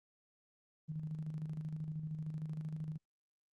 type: tone with tremolo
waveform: sine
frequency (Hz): 155.56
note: D#3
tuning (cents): 0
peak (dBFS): -37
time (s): 0.88-2.98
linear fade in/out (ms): 20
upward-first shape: square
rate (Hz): 13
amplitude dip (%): 45
effects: Opus 24 kbps